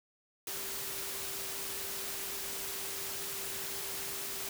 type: tone in noise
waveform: sine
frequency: 392 Hz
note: G4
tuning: in tune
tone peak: -50 dBFS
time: 0.47-4.49 s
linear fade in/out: 2 ms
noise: white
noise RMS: -39 dBFS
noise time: 0.47-4.49 s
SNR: -14 dB
effects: none